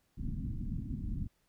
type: low-pass noise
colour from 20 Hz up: pink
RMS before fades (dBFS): -37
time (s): 0.17-1.28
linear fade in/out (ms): 20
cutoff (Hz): 270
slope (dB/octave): 48
effects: pink hiss -75 dBFS RMS until 1.48 s